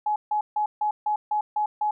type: tone bursts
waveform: sine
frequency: 844 Hz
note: G#5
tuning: 28 cents sharp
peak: -21 dBFS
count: 8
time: 0.06-1.91 s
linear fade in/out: 5 ms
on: 100 ms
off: 150 ms
effects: none